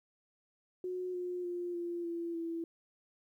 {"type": "tone with pitch steps", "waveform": "sine", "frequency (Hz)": [364.9, 358.2, 351.7, 345.2, 338.9, 332.7], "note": ["F#4", "F4", "F4", "F4", "E4", "E4"], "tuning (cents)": [-24, 44, 12, -20, 48, 16], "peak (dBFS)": -35, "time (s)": [0.84, 2.64], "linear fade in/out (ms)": 2, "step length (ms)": 300, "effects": ["12-bit"]}